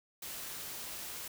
white noise, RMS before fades -43 dBFS, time 0.22-1.28 s, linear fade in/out 5 ms, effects none

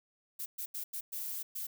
violet noise bursts at uneven times, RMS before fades -39 dBFS, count 6, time 0.39-0.46 / 0.58-0.66 / 0.74-0.84 / 0.93-1.01 / 1.12-1.43 / 1.55-1.67 s, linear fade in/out 10 ms, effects none

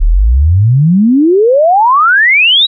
sine exponential sweep, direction up, 34.62 to 3951 Hz, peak -4 dBFS, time 0-2.67 s, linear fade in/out 20 ms, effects none

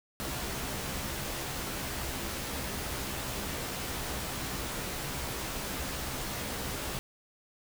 pink noise with comb filter, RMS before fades -36 dBFS, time 0.2-6.99 s, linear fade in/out 0 ms, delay 15 ms, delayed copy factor +0.5, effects none

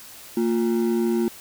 triangle ring-modulated tone, 290 Hz, D4, 22 cents flat, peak -14 dBFS, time 0.37-1.28 s, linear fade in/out 0 ms, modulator 62 Hz, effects white hiss -43 dBFS RMS until 1.4 s

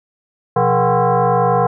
sine tone with frequency modulation, 125.2 Hz, B2, 24 cents sharp, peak -11 dBFS, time 0.56-1.67 s, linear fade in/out 5 ms, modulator 301 Hz, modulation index 3.2, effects none

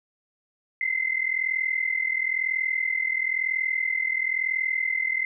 sine tone pair together, 2048 / 2089 Hz, C7 / C7, -38 / -3 cents, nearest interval unison, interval 35 cents, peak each -26 dBFS, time 0.81-5.25 s, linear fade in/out 2 ms, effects none

